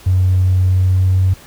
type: tone with pitch glide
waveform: triangle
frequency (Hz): 92.5 to 93.52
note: F#2 to F#2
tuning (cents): 0 to +19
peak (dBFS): -6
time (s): 0.06-1.34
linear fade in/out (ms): 10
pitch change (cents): +19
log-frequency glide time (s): 0.65-1.21
effects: tanh soft clip ceiling -7 dBFS + pink hiss -41 dBFS RMS until 1.46 s